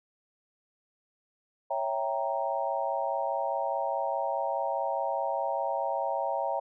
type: chord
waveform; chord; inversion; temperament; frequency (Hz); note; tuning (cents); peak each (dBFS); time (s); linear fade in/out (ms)
sine; C# diminished seventh; none; equal; 554.4 / 659.3 / 784 / 932.3; C#5 / E5 / G5 / Bb5; 0 / 0 / 0 / 0; -33; 1.7-6.6; 10
effects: none